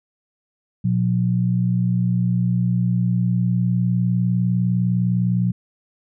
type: tone pair together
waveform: sine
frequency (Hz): 120.07 / 179.9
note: B2 / F#3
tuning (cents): -48 / -48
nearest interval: perfect fifth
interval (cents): 700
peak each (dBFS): -19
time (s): 0.84-5.52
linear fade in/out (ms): 10
effects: none